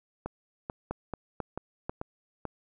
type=two click trains; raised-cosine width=1 ms; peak=-18 / -20 dBFS; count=3 / 6; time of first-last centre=0.91-1.895 / 0.26-2.453 s; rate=2.03 / 2.28 Hz; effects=none